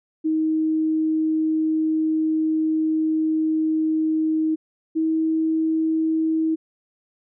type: tone pair in turn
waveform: sine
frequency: 315.2 / 319.6 Hz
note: D#4 / D#4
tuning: +23 / +47 cents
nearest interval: unison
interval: 24 cents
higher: second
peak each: -18 dBFS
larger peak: neither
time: 0.24-4.56 / 4.95-6.56 s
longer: first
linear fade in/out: 20 ms
effects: none